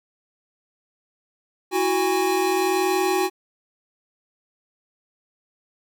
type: tone cluster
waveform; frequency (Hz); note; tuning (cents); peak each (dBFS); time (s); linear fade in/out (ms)
square; 330.9 / 371.5 / 816; E4 / F#4 / G#5; +7 / +7 / -31; -28 / -22 / -25; 1.71-3.3; 50
effects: none